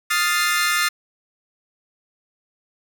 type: chord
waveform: sawtooth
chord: F dominant seventh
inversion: third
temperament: equal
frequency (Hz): 1244.5 / 1396.9 / 1760 / 2093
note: Eb6 / F6 / A6 / C7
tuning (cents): 0 / 0 / 0 / 0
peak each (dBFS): -20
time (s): 0.1-0.89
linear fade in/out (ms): 10
effects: none